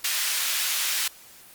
pink high-pass noise, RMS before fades -26 dBFS, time 0.04-1.08 s, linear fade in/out 5 ms, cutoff 2200 Hz, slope 12 dB/octave, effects white hiss -49 dBFS RMS until 1.54 s + Opus 48 kbps

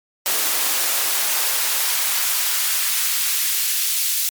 white noise with high-pass filter sweep, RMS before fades -20 dBFS, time 0.26-4.29 s, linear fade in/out 0 ms, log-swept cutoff 320 to 3000 Hz, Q 0.71, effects MP3 96 kbps

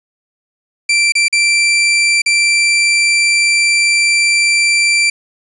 sawtooth tone with dropouts, 2349 Hz, D7, in tune, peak -6 dBFS, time 0.89-5.1 s, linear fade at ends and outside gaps 5 ms, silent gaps 1.122-1.152 / 1.283-1.326 / 2.219-2.26 s, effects resampled to 24000 Hz + 8-bit

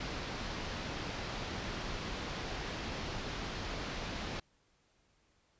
pink low-pass noise, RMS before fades -40 dBFS, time 0-4.4 s, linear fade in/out 5 ms, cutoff 5400 Hz, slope 24 dB/octave, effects pink hiss -72 dBFS RMS until 5.59 s + resampled to 16000 Hz

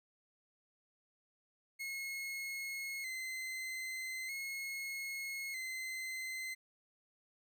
40% pulse tone with vibrato, 2114 Hz, C7, 17 cents sharp, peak -39 dBFS, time 1.79-6.55 s, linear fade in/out 20 ms, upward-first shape square, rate 0.4 Hz, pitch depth 45 cents each way, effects none

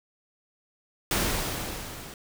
pink noise with level ramp, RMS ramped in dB -24 to -43 dBFS, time 1.11-2.14 s, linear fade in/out 2 ms, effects none

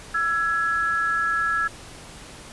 sine tone pair together, 1336 / 1676.6 Hz, E6 / G#6, +23 / +16 cents, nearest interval major third, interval 393 cents, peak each -23 dBFS, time 0.14-1.68 s, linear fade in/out 10 ms, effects pink hiss -42 dBFS RMS until 2.52 s + resampled to 24000 Hz

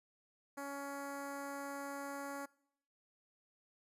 10% pulse tone with notch filter, 280.1 Hz, C#4, 18 cents sharp, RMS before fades -44 dBFS, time 0.57-2.46 s, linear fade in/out 10 ms, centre 3600 Hz, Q 0.81, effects noise-tail reverb RT60 0.7 s tail -23 dB re dry + resampled to 32000 Hz

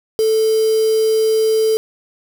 sine tone with quantisation, 440 Hz, A4, in tune, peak -12 dBFS, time 0.19-1.77 s, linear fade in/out 0 ms, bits 4, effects none

